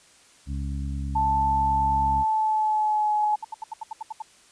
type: harmonic tone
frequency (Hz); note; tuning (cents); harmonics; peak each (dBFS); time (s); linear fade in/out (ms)
69.1; C#2; -5; 1 / 2 / 3 / 4; -28 / -34 / -38 / -40; 0.46-2.25; 50
type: tone with pitch glide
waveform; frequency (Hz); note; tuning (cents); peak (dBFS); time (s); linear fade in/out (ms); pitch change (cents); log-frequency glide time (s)
sine; 880 to 845.6; A5 to G#5; 0 to +31; -20; 1.15-3.36; 10; -69; 2.11-3.13
type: tone bursts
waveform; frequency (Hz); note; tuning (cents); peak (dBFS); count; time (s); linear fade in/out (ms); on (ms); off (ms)
sine; 880; A5; 0; -29; 11; 3.23-4.222; 5; 22; 75
effects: white hiss -55 dBFS RMS until 4.51 s + resampled to 22050 Hz